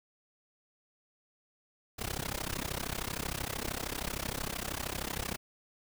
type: noise with amplitude modulation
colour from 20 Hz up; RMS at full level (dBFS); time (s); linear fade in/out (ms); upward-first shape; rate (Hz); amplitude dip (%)
pink; -33; 1.98-5.37; 20; sine; 33; 95
effects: none